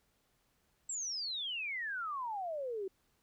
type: exponential sweep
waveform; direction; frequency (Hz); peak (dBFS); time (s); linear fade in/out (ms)
sine; down; 7770 to 369.6; -36; 0.89-2.88; 5
effects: pink hiss -75 dBFS RMS until 3.22 s